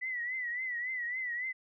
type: tone with vibrato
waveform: sine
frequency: 1975.5 Hz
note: B6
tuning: in tune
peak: -33 dBFS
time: 0.01-1.53 s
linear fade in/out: 20 ms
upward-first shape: triangle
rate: 3.6 Hz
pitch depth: 100 cents each way
effects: none